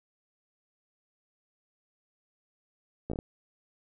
slowing click train, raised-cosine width 2 ms, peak -21 dBFS, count 5, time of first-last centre 3.1-3.189 s, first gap 15 ms, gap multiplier 1.27, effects none

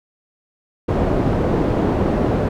white low-pass noise, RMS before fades -18 dBFS, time 0.88-2.49 s, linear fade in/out 10 ms, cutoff 410 Hz, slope 12 dB/octave, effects none

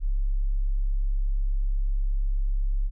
sine tone, 34.12 Hz, C#1, 27 cents flat, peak -21 dBFS, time 0-2.91 s, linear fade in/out 50 ms, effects none

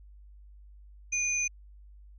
sine tone pair together, 2441 / 6151 Hz, D#7 / G8, -34 / -34 cents, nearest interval octave + major third, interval 1600 cents, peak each -30 / -29 dBFS, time 1.12-1.48 s, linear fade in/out 10 ms, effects added 50 Hz sine -49 dBFS peak until 2.18 s

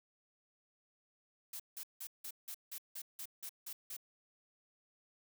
blue noise bursts, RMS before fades -45 dBFS, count 11, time 1.53-3.967 s, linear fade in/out 5 ms, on 67 ms, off 170 ms, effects none

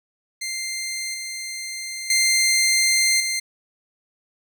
15% pulse tone with level steps, 2093 Hz, C7, in tune, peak -20 / -23 / -10 / -16 dBFS, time 0.41-3.4 s, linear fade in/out 10 ms, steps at 1.14 / 2.1 / 3.2 s, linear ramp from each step 2 ms, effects none

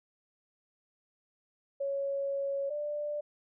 sine tone pair in turn, 555 / 591.2 Hz, C#5 / D5, +2 / +11 cents, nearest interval minor second, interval 109 cents, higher second, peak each -30 / -32 dBFS, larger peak first, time 1.8-2.7 / 2.7-3.21 s, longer first, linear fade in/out 10 ms, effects none

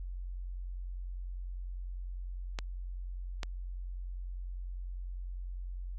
clicks, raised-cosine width 0.2 ms, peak -19 dBFS, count 2, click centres 2.588 / 3.432 s, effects added 45 Hz sine -37 dBFS peak until 5.98 s

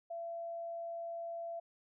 sine tone, 675 Hz, E5, 41 cents sharp, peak -39 dBFS, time 0.1-1.6 s, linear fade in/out 10 ms, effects none

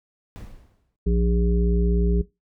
brown noise with exponential decay, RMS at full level -34 dBFS, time 0.36-0.96 s, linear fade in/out 0 ms, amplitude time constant 130 ms
harmonic tone, 58.27 Hz, A#1, in tune, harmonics 1 / 3 / 5 / 7, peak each -19 / -23 / -35 / -28 dBFS, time 1.06-2.22 s, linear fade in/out 10 ms
effects noise-tail reverb RT60 0.2 s tail -18 dB re dry

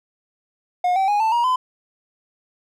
triangle tone with pitch steps, 719 / 770.6 / 825.9 / 885.2 / 948.7 / 1016.8 Hz, F#5 / G5 / G#5 / A5 / A#5 / C6, -50 / -30 / -10 / +10 / +30 / -50 cents, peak -14 dBFS, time 0.84-1.56 s, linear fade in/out 5 ms, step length 120 ms, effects none

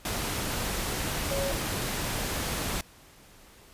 sine tone in noise, 552 Hz, C#5, 7 cents flat, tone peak -29 dBFS, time 1.31-1.52 s, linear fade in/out 2 ms, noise pink, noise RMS -31 dBFS, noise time 0.05-2.81 s, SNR -1 dB, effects pink hiss -54 dBFS RMS until 3.73 s + resampled to 32000 Hz

